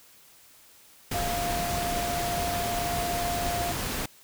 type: tone in noise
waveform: sine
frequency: 698.5 Hz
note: F5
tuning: in tune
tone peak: -29 dBFS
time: 1.14-3.72 s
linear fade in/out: 5 ms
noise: pink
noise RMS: -31 dBFS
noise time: 1.11-4.06 s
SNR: -1 dB
effects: white hiss -55 dBFS RMS until 4.23 s

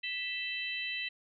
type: harmonic tone with a mistuned harmonic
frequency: 659.3 Hz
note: E5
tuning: in tune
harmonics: 3 / 4 / 5 / 6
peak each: -40 / -37 / -41 / -42 dBFS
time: 0.03-1.09 s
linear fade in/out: 10 ms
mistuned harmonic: 5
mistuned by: -110 cents
effects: none

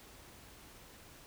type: silence
effects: pink hiss -56 dBFS RMS until 1.26 s

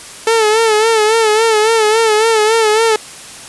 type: tone with vibrato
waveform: sawtooth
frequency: 440 Hz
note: A4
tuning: in tune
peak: -5 dBFS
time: 0.27-2.96 s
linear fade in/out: 2 ms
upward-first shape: sine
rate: 3.6 Hz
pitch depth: 69 cents each way
effects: white hiss -32 dBFS RMS until 3.48 s + resampled to 24000 Hz

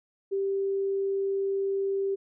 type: tone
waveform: sine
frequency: 392 Hz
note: G4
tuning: in tune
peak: -25 dBFS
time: 0.31-2.16 s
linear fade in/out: 20 ms
effects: none

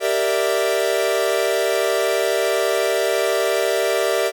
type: chord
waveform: 45% pulse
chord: E half-diminished seventh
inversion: first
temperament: equal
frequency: 392 / 466.2 / 587.3 / 659.3 Hz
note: G4 / Bb4 / D5 / E5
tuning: 0 / 0 / 0 / 0 cents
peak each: -23 dBFS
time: 0-4.32 s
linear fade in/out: 50 ms
effects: none

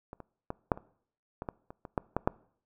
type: clicks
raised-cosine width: 1 ms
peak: -28 / -30 / -20 / -10 / -29 / -22 / -20 / -30 / -28 / -14 / -14 / -10 dBFS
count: 12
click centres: 0.131 / 0.203 / 0.504 / 0.718 / 0.775 / 1.421 / 1.488 / 1.705 / 1.852 / 1.978 / 2.166 / 2.275 s
effects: noise-tail reverb RT60 0.6 s tail -23 dB re dry

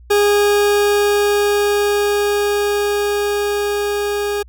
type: tone with level ramp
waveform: 40% pulse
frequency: 410.6 Hz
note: G#4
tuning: 20 cents flat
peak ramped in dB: -10 to -17 dBFS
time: 0.1-4.43 s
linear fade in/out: 10 ms
effects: added 60 Hz sine -39 dBFS peak until 4.48 s

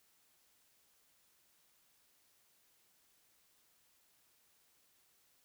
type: silence
effects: white hiss -72 dBFS RMS until 5.44 s

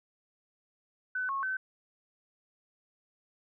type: tone with pitch steps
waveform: sine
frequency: 1507 / 1093 / 1529 Hz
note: F#6 / C#6 / G6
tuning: +31 / -25 / -44 cents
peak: -30 dBFS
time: 1.15-1.57 s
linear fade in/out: 5 ms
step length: 140 ms
effects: none

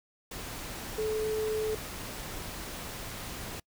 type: tone in noise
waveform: sine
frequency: 433.3 Hz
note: A4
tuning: 27 cents flat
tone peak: -28 dBFS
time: 0.98-1.75 s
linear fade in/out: 5 ms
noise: pink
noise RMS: -40 dBFS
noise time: 0.31-3.6 s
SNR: +9 dB
effects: noise-tail reverb RT60 0.1 s tail -26 dB re dry

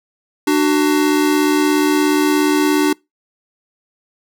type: tone pair together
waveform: square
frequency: 298.1 / 375.1 Hz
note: D4 / F#4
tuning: +26 / +24 cents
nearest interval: major third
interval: 398 cents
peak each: -14 / -18 dBFS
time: 0.47-2.93 s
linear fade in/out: 5 ms
effects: noise-tail reverb RT60 0.2 s tail -25 dB re dry

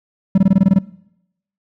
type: tone bursts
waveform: triangle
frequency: 191.6 Hz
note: G3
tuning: 39 cents flat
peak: -5 dBFS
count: 9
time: 0.35-0.788 s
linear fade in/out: 5 ms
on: 30 ms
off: 21 ms
effects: noise-tail reverb RT60 0.8 s tail -21 dB re dry

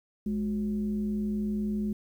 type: tone with frequency modulation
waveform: sine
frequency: 210 Hz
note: G#3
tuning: 19 cents sharp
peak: -27 dBFS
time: 0.26-1.93 s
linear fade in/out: 5 ms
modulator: 156 Hz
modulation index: 0.44
effects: 10-bit

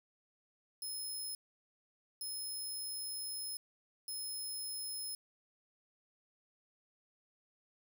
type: tone bursts at uneven times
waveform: 10% pulse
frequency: 5160 Hz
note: E8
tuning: 38 cents flat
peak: -34 dBFS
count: 3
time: 0.82-1.35 / 2.21-3.57 / 4.08-5.15 s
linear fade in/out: 2 ms
effects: 11-bit

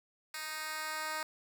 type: tone with high-pass filter sweep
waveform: 10% pulse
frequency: 311.1 Hz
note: D#4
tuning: in tune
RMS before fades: -39 dBFS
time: 0.34-1.23 s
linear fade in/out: 2 ms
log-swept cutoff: 2000 to 830 Hz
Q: 0.78
effects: none

